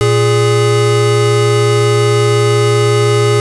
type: tone pair together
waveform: square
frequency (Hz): 116.54 / 415.3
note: A#2 / G#4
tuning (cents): 0 / 0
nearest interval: octave + minor seventh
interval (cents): 2200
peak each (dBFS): -12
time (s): 0.01-3.4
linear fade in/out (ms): 0
effects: resampled to 24000 Hz + 8-bit